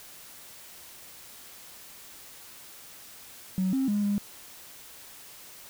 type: tone with pitch steps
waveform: triangle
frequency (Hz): 187.1 / 266.5 / 206.2 / 203.1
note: F#3 / C4 / G#3 / G#3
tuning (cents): +20 / +32 / -12 / -38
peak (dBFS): -20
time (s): 3.58-4.18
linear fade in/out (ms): 0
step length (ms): 150
effects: tanh soft clip ceiling -21 dBFS + white hiss -48 dBFS RMS until 5.69 s